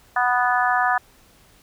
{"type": "harmonic tone", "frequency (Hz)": 246.9, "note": "B3", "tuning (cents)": 0, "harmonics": [3, 4, 5, 6, 7], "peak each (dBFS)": [-21, -24, -24, -25, -24], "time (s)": [0.16, 0.98], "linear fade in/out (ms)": 5, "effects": ["pink hiss -54 dBFS RMS until 1.62 s"]}